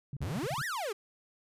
sine tone bursts, 138.59 Hz, C#3, in tune, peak -35 dBFS, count 7, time 0.13-0.617 s, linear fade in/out 2 ms, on 37 ms, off 38 ms
45% pulse exponential two-way sweep, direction up then down, 61.74 to 1975.5 to 377.7 Hz, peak -33 dBFS, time 0.21-0.93 s, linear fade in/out 10 ms, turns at 0.65 s
effects resampled to 32000 Hz

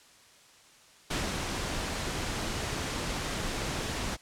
pink noise with ADSR envelope, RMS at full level -30 dBFS, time 1.1-4.17 s, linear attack 11 ms, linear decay 200 ms, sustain -3 dB, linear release 29 ms, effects white hiss -57 dBFS RMS until 4.21 s + low-pass 8000 Hz 12 dB/octave

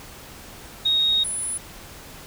sine tone pair in turn, 3751 / 10014 Hz, A#7 / D#9, +10 / +10 cents, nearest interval octave + perfect fourth, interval 1700 cents, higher second, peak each -17 / -25 dBFS, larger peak first, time 0.85-1.24 / 1.24-1.58 s, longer first, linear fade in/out 10 ms, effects pink hiss -42 dBFS RMS until 2.26 s

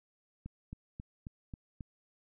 click train, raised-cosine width 5 ms, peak -30 dBFS, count 6, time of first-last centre 0.46-1.808 s, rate 3.71 Hz, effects none

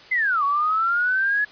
sine linear two-way sweep, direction down then up, 2093 to 1108.7 to 1703 Hz, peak -18 dBFS, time 0.11-1.45 s, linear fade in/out 10 ms, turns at 0.44 s, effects white hiss -46 dBFS RMS until 1.51 s + resampled to 11025 Hz

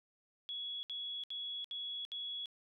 sine tone bursts, 3363 Hz, G#7, 21 cents sharp, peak -39 dBFS, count 5, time 0.49-2.458 s, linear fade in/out 0 ms, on 340 ms, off 67 ms, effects none

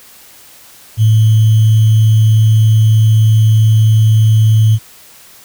sine tone with sample-and-hold, 109.6 Hz, A2, 6 cents flat, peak -5 dBFS, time 0.97-4.79 s, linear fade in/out 50 ms, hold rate 3150 Hz, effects white hiss -40 dBFS RMS until 5.44 s

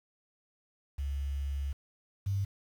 sine tone pair in turn, 69.6 / 98.43 Hz, C#2 / G2, +8 / +8 cents, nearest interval tritone, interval 600 cents, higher second, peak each -31 / -28 dBFS, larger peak second, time 0.98-1.73 / 2.26-2.45 s, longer first, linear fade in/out 10 ms, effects 9-bit

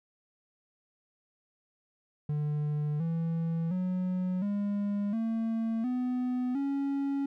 triangle tone with pitch steps, 148.9 / 165.21 / 183.32 / 203.4 / 225.7 / 250.4 / 277.9 Hz, D3 / E3 / F#3 / G#3 / A3 / B3 / C#4, +24 / +4 / -16 / -36 / +44 / +24 / +4 cents, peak -26 dBFS, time 2.29-7.26 s, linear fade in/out 5 ms, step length 710 ms, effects none

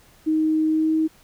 sine tone with pitch glide, 313.4 to 316.7 Hz, D#4 to D#4, +13 to +31 cents, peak -17 dBFS, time 0.26-1.08 s, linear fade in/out 20 ms, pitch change +18 cents, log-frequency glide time 0.68-0.94 s, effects pink hiss -54 dBFS RMS until 1.23 s

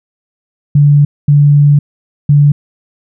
sine tone bursts at uneven times, 145 Hz, D3, 22 cents flat, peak -3 dBFS, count 3, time 0.75-1.05 / 1.28-1.79 / 2.29-2.52 s, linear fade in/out 5 ms, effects none

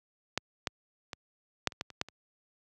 clicks, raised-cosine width 0.2 ms, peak -11 / -12 / -20 / -7 / -29 / -16 / -29 / -12 / -29 dBFS, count 9, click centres 0.376 / 0.672 / 1.132 / 1.673 / 1.722 / 1.811 / 1.903 / 2.014 / 2.086 s, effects high-pass 80 Hz 12 dB/octave

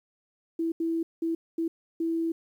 sine tone bursts at uneven times, 329.6 Hz, E4, in tune, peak -25 dBFS, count 5, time 0.59-0.72 / 0.8-1.03 / 1.22-1.35 / 1.58-1.68 / 2-2.32 s, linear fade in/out 5 ms, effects 10-bit

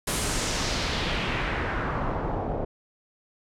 pink noise with low-pass filter sweep, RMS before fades -28 dBFS, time 0.07-2.65 s, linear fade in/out 5 ms, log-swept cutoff 11000 to 580 Hz, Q 1.7, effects none

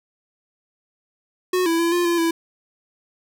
square tone with pitch steps, 366 / 331.4 / 337.4 / 350.4 / 342.5 / 331.6 Hz, F#4 / E4 / E4 / F4 / F4 / E4, -19 / +9 / +40 / +6 / -34 / +10 cents, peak -18 dBFS, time 1.53-2.31 s, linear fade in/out 5 ms, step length 130 ms, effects none

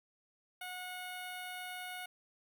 10% pulse tone with notch filter, 729 Hz, F#5, 26 cents flat, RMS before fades -44 dBFS, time 0.61-2.06 s, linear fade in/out 5 ms, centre 5000 Hz, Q 1.4, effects none

